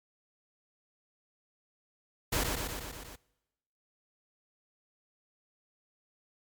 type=noise with echo; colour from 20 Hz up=pink; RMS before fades=-29 dBFS; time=2.32-2.44 s; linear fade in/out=10 ms; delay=120 ms; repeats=6; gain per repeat=-3 dB; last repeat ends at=3.16 s; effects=noise-tail reverb RT60 1.0 s tail -23 dB re dry + MP3 96 kbps